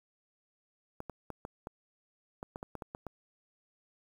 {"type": "clicks", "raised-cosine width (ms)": 1, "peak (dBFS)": -26, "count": 12, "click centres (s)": [1.004, 1.097, 1.303, 1.451, 1.671, 2.429, 2.559, 2.629, 2.753, 2.822, 2.949, 3.067], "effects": ["9-bit"]}